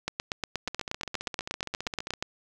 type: two click trains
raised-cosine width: 0.2 ms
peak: -12 / -17 dBFS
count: 19 / 23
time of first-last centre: 0.08-2.225 / 0.68-2.137 s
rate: 8.39 / 15.1 Hz
effects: none